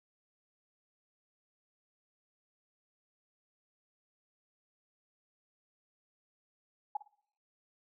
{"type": "tone with echo", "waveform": "sine", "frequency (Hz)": 830.6, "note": "G#5", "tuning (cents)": 0, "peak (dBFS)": -30, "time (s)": [6.95, 6.97], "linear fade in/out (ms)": 5, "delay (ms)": 54, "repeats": 2, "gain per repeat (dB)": -15, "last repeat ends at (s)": 7.078, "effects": ["noise-tail reverb RT60 0.7 s tail -24 dB re dry"]}